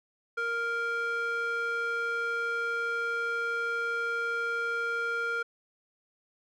square tone with band-pass filter, 466.2 Hz, A#4, in tune, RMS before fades -31 dBFS, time 0.37-5.43 s, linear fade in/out 10 ms, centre 1400 Hz, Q 2.5, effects none

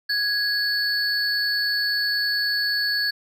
triangle tone pair together, 1661.2 / 4445 Hz, G#6 / C#8, 0 / +4 cents, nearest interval octave + perfect fourth, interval 1704 cents, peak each -22 dBFS, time 0.09-3.11 s, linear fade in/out 10 ms, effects none

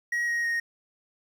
triangle tone with pitch steps, 1900 / 1881.4 / 1863 Hz, A#6 / A#6 / A#6, +33 / +15 / -2 cents, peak -23 dBFS, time 0.12-0.6 s, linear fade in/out 5 ms, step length 160 ms, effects 10-bit

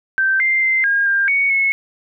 sine tone with pitch steps, 1558 / 2093 / 2079 / 1622 / 1597 / 2229 / 2189 Hz, G6 / C7 / C7 / G#6 / G6 / C#7 / C#7, -11 / 0 / -12 / -41 / +32 / +9 / -22 cents, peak -13 dBFS, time 0.18-1.72 s, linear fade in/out 0 ms, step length 220 ms, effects none

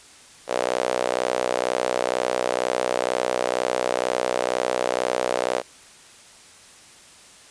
sawtooth tone with high-pass filter, 62.1 Hz, B1, 10 cents sharp, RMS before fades -24 dBFS, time 0.47-5.63 s, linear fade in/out 50 ms, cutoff 540 Hz, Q 3, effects white hiss -48 dBFS RMS until 7.5 s + resampled to 22050 Hz

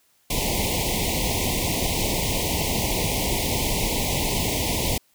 pink band-stop noise, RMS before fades -24 dBFS, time 0.3-4.98 s, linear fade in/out 5 ms, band 1000 to 2000 Hz, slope 96 dB/octave, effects white hiss -63 dBFS RMS until 5.14 s

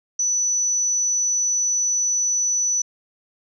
sine tone, 5960 Hz, F#8, 12 cents sharp, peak -18 dBFS, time 0.19-2.82 s, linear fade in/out 5 ms, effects none

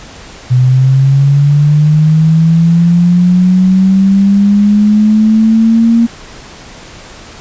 sine linear sweep, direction up, 124.8 to 233.1 Hz, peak -4 dBFS, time 0.5-6.07 s, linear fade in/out 20 ms, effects pink hiss -32 dBFS RMS until 7.4 s + resampled to 16000 Hz

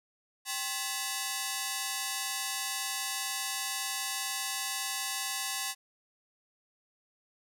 5% pulse ring-modulated tone, 925 Hz, A#5, 14 cents flat, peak -17 dBFS, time 0.45-5.75 s, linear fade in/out 50 ms, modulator 139 Hz, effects none

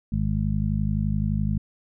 harmonic tone, 51.7 Hz, G#1, 7 cents flat, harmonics 1 / 2 / 3 / 4, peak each -27 / -27 / -27 / -27 dBFS, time 0.12-1.58 s, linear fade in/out 5 ms, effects none

